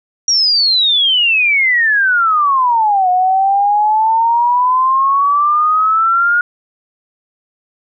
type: exponential two-way sweep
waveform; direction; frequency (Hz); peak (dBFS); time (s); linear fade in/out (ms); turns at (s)
sine; down then up; 5730 to 723 to 1439; -9; 0.28-6.41; 2; 3.09
effects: none